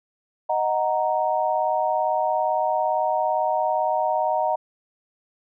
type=chord; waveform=sine; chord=D# minor; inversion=none; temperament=equal; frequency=622.3 / 740 / 932.3 Hz; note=D#5 / F#5 / A#5; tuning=0 / 0 / 0 cents; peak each=-24 dBFS; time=0.49-4.56 s; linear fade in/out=10 ms; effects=none